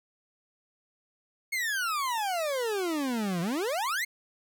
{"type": "exponential two-way sweep", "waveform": "40% pulse", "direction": "down then up", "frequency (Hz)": [2200, 164.81, 2200], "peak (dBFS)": -27, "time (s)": [1.52, 4.05], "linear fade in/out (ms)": 10, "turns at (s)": 3.41, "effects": []}